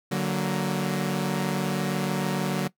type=chord; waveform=sawtooth; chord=D augmented; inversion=none; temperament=equal with one note detuned; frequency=146.83 / 186.71 / 233.1 Hz; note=D3 / F#3 / A#3; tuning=0 / +16 / 0 cents; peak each=-25 / -23 / -28 dBFS; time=0.11-2.68 s; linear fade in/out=10 ms; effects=noise-tail reverb RT60 0.1 s tail -18 dB re dry